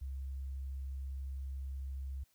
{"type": "tone", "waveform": "sine", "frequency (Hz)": 67.2, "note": "C2", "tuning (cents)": 47, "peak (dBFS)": -38, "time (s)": [0.01, 2.24], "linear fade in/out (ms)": 10, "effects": ["white hiss -73 dBFS RMS until 2.34 s"]}